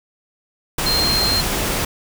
sine tone in noise, 4186 Hz, C8, in tune, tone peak -17 dBFS, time 0.86-1.41 s, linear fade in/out 5 ms, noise pink, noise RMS -21 dBFS, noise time 0.78-1.85 s, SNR +1 dB, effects none

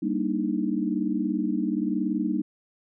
sine chord, Eb major seventh, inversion first, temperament equal with one note detuned, 196 / 233.1 / 293.7 / 314.7 Hz, G3 / Bb3 / D4 / Eb4, 0 / 0 / 0 / +20 cents, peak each -29 dBFS, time 0.02-2.42 s, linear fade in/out 10 ms, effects none

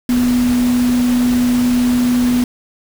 sine tone in noise, 245.9 Hz, B3, 7 cents flat, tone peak -11 dBFS, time 0.09-2.44 s, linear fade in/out 2 ms, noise pink, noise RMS -26 dBFS, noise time 0.09-2.44 s, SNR +12 dB, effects none

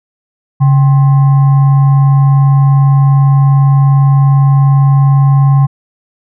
sine tone with frequency modulation, 138.7 Hz, C#3, 1 cent sharp, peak -4 dBFS, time 0.6-5.67 s, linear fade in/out 20 ms, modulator 920 Hz, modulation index 0.24, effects none

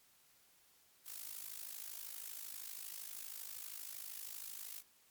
blue noise with amplitude modulation, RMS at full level -44 dBFS, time 1.04-4.83 s, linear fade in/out 50 ms, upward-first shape sine, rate 52.7 Hz, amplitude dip 85%, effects white hiss -69 dBFS RMS until 5.1 s + MP3 96 kbps

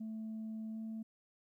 sine tone with pitch glide, 220 to 221.7 Hz, A3 to A3, 0 to +13 cents, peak -38 dBFS, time 0-1.03 s, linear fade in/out 10 ms, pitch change +13 cents, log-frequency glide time 0.71-0.78 s, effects tanh soft clip ceiling -38 dBFS + 13-bit

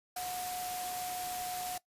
sine tone in noise, 727 Hz, F#5, 31 cents flat, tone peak -37 dBFS, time 0.16-1.78 s, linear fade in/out 5 ms, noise white, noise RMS -41 dBFS, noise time 0.16-1.78 s, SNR +1 dB, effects noise-tail reverb RT60 0.1 s tail -19 dB re dry + resampled to 32000 Hz

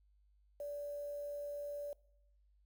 sine tone with quantisation, 579 Hz, D5, 25 cents flat, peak -40 dBFS, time 0.6-1.93 s, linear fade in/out 2 ms, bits 10, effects noise-tail reverb RT60 0.8 s tail -22 dB re dry + added 50 Hz sine -67 dBFS peak until 2.65 s

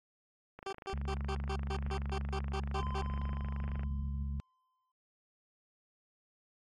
click train, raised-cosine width 0.5 ms, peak -32 dBFS, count 85, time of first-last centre 0.59-3.833 s, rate 25.9 Hz
20% pulse tone bursts, 389.1 Hz, G4, 13 cents flat, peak -32 dBFS, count 12, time 0.66-3.016 s, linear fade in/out 5 ms, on 68 ms, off 140 ms
harmonic tone, 69.8 Hz, C#2, 13 cents sharp, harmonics 1 / 2 / 3, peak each -35 / -43 / -46 dBFS, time 0.93-4.4 s, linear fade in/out 0 ms
triangle tone with exponential decay, 1028 Hz, C6, 31 cents flat, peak -38 dBFS, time 2.75-4.92 s, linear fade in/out 5 ms, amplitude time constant 470 ms
effects low-pass 6000 Hz 12 dB/octave + AAC 32 kbps

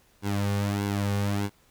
sawtooth tone with flanger, 101 Hz, G#2, 48 cents flat, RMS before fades -27 dBFS, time 0.22-1.5 s, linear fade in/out 50 ms, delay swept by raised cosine 1.6 to 3.1 ms, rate 1.6 Hz, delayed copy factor -0.7, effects pink hiss -62 dBFS RMS until 1.7 s

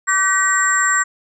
sine tone cluster, 1156 / 1527 / 1910 / 7460 Hz, D6 / G6 / A#6 / A#8, -28 / -46 / +42 / 0 cents, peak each -19 dBFS, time 0.07-1.04 s, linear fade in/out 20 ms, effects none

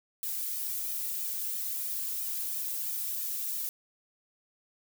violet noise with flanger, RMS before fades -34 dBFS, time 0.23-3.69 s, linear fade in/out 0 ms, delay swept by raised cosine 1.6 to 2.6 ms, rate 3 Hz, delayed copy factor +1, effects none

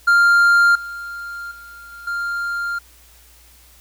triangle tone with level steps, 1396.9 Hz, F6, in tune, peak -8 / -26 / -35 / -33 / -19 dBFS, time 0.07-2.79 s, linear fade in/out 10 ms, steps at 0.75 / 1.51 / 1.92 / 2.07 s, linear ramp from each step 5 ms, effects added 60 Hz sine -50 dBFS peak until 3.8 s + white hiss -50 dBFS RMS until 3.8 s

